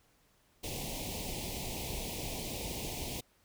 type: band-stop noise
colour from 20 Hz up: pink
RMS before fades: -39 dBFS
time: 0.63-3.21 s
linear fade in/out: 10 ms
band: 900 to 2200 Hz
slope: 48 dB/octave
effects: pink hiss -69 dBFS RMS until 3.44 s